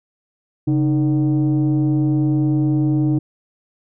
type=tone pair together; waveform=sine; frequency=137.1 / 307.8 Hz; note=C#3 / D#4; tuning=-19 / -19 cents; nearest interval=octave + major second; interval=1400 cents; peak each=-15 dBFS; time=0.67-3.19 s; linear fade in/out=10 ms; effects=tanh soft clip ceiling -11 dBFS